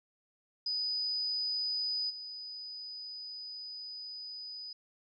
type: tone with level steps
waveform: sine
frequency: 4978 Hz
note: D#8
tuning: in tune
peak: -31 / -41 dBFS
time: 0.66-4.73 s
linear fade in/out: 5 ms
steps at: 2.09 s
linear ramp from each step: 20 ms
effects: none